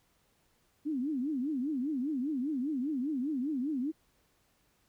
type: tone with vibrato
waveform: sine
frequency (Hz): 277.2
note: C#4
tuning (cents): 0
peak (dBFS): -30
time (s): 0.85-3.92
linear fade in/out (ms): 20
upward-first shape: triangle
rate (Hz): 5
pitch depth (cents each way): 270
effects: pink hiss -71 dBFS RMS until 4.88 s